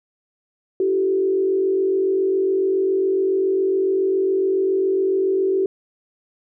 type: tone with frequency modulation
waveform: sine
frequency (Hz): 381.7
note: G4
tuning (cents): -46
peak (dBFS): -16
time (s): 0.8-5.66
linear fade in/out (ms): 2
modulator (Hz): 47.2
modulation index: 0.62
effects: none